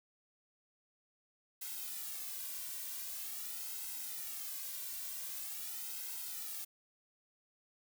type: noise with flanger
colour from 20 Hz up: blue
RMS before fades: -43 dBFS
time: 1.61-6.65 s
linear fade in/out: 10 ms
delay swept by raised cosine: 1.7 to 2.37 ms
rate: 0.45 Hz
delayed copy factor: -0.9
effects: none